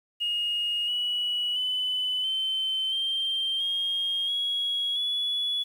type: tone with pitch steps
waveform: sine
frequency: 2862 / 2934 / 3008 / 3083 / 3161 / 3240 / 3322 / 3405 Hz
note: F7 / F#7 / F#7 / G7 / G7 / G#7 / G#7 / G#7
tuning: +42 / -15 / +28 / -29 / +14 / -43 / 0 / +42 cents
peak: -24 dBFS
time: 0.2-5.64 s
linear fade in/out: 20 ms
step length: 680 ms
effects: tanh soft clip ceiling -21 dBFS + 9-bit